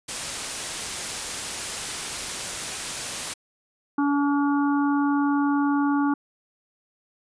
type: noise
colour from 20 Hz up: white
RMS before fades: -30 dBFS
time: 0.08-3.34 s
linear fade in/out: 10 ms
type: harmonic tone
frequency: 285.2 Hz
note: C#4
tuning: 49 cents sharp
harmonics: 1 / 3 / 4 / 5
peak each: -20 / -29 / -31 / -33 dBFS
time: 3.98-6.14 s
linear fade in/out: 5 ms
effects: resampled to 22050 Hz